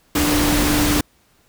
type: tone in noise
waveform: sine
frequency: 295.9 Hz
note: D4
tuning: 13 cents sharp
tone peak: -18 dBFS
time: 0.15-1.01 s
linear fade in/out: 5 ms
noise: pink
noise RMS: -19 dBFS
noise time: 0.15-1.01 s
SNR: -2 dB
effects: pink hiss -58 dBFS RMS until 1.48 s